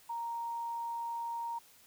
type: tone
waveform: sine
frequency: 932.3 Hz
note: A#5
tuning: in tune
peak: -35 dBFS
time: 0.09-1.59 s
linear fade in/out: 10 ms
effects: white hiss -61 dBFS RMS until 1.86 s